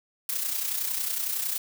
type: noise with amplitude modulation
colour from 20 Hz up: blue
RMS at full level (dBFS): -27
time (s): 0.29-1.58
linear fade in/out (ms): 2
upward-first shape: sine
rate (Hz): 30.9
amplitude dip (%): 55
effects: none